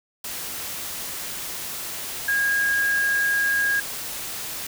sine tone in noise, 1634 Hz, G#6, 29 cents flat, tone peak -19 dBFS, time 2.28-3.8 s, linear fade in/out 5 ms, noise white, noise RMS -32 dBFS, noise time 0.24-4.67 s, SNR +10 dB, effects none

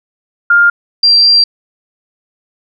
sine tone pair in turn, 1405 / 4726 Hz, F6 / D8, +10 / +10 cents, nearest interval octave + major sixth, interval 2100 cents, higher second, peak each -4 dBFS, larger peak neither, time 0.5-0.7 / 1.03-1.44 s, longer second, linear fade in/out 5 ms, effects none

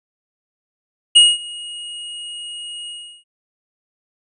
square tone with ADSR envelope, 2878 Hz, F#7, 49 cents flat, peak -5 dBFS, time 1.15-3.24 s, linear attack 15 ms, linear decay 210 ms, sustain -24 dB, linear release 360 ms, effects resampled to 24000 Hz

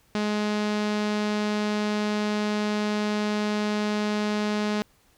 sawtooth tone with low-pass filter, 210 Hz, G#3, 19 cents sharp, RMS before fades -26 dBFS, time 0.15-4.82 s, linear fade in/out 0 ms, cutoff 5000 Hz, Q 1.1, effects pink hiss -62 dBFS RMS until 5.17 s

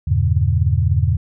sine chord, E diminished seventh, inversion none, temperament just, 82.41 / 98.89 / 118.67 / 142.4 Hz, E2 / G2 / Bb2 / Db3, 0 / +16 / +31 / +47 cents, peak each -17 / -18 / -20 / -21 dBFS, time 0.07-1.17 s, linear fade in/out 10 ms, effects none

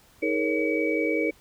sine tone cluster, 316.2 / 420 / 470.4 / 556 / 2277 Hz, D#4 / G#4 / A#4 / C#5 / C#7, +28 / +19 / +16 / +5 / +46 cents, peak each -27 / -30 / -28 / -31 / -29 dBFS, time 0.22-1.31 s, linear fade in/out 10 ms, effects pink hiss -57 dBFS RMS until 1.4 s

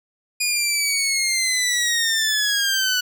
15% pulse linear sweep, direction down, 2454 to 1475 Hz, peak -12 dBFS, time 0.4-3.01 s, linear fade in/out 10 ms, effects none

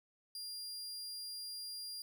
sawtooth tone, 4800 Hz, D8, 37 cents sharp, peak -40 dBFS, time 0.35-2.02 s, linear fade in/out 2 ms, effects none

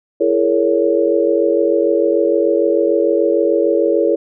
sine chord, A# half-diminished seventh, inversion second, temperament just, 335.6 / 419.5 / 466.2 / 559.4 Hz, E4 / G#4 / A#4 / C#5, +31 / +17 / 0 / +16 cents, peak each -17 dBFS, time 0.2-4.16 s, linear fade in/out 10 ms, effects none

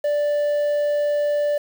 triangle tone with quantisation, 587.3 Hz, D5, in tune, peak -16 dBFS, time 0.04-1.58 s, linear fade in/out 5 ms, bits 7, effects none

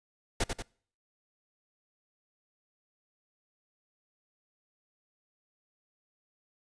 pink noise with echo, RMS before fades -28 dBFS, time 0.4-0.44 s, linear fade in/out 5 ms, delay 92 ms, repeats 2, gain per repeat -5 dB, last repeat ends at 0.624 s, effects noise-tail reverb RT60 0.5 s tail -24 dB re dry + resampled to 22050 Hz

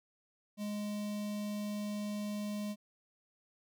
square tone with notch filter, 207.7 Hz, G#3, in tune, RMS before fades -38 dBFS, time 0.57-2.76 s, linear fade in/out 50 ms, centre 1500 Hz, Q 1.1, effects none

